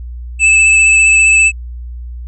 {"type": "tone with vibrato", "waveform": "square", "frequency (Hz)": 2624, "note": "E7", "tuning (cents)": -9, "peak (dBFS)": -6, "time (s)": [0.39, 1.52], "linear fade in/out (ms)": 50, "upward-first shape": "sine", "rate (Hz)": 15, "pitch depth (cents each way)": 15, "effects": ["added 60 Hz sine -23 dBFS peak until 2.27 s", "resampled to 24000 Hz"]}